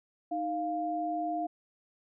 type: tone pair together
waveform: sine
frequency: 311.1 / 699.3 Hz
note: D#4 / F5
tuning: 0 / +2 cents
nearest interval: octave + major second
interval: 1402 cents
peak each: -35 / -31 dBFS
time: 0.31-1.47 s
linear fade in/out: 10 ms
effects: none